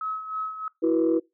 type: tone with tremolo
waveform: sine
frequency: 1284 Hz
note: E6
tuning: 46 cents flat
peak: -26 dBFS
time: 0.01-0.68 s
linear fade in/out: 2 ms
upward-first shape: sine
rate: 3.2 Hz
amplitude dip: 65%
type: chord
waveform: sine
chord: E suspended second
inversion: none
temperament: equal with one note detuned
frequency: 329.6 / 370 / 484.6 Hz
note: E4 / F#4 / B4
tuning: 0 / 0 / -33 cents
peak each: -20 / -25 / -24 dBFS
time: 0.82-1.2 s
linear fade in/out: 20 ms
effects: noise-tail reverb RT60 0.2 s tail -23 dB re dry + tanh soft clip ceiling -13 dBFS